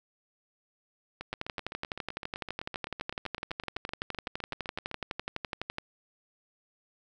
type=two click trains; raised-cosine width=0.3 ms; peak=-22 / -17 dBFS; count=30 / 54; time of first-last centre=1.21-4.914 / 1.33-5.784 s; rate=7.83 / 11.9 Hz; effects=none